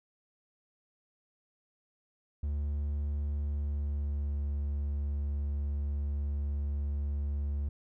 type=tone with pitch glide; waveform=triangle; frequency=72.7 to 71.74 Hz; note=D2 to D2; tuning=-17 to -40 cents; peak=-28 dBFS; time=2.43-7.69 s; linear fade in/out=5 ms; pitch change=-23 cents; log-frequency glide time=3.38-4.44 s; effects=none